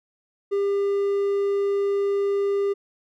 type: tone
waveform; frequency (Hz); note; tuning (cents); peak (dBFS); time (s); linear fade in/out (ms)
triangle; 400; G4; +35; -18; 0.51-2.74; 20
effects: none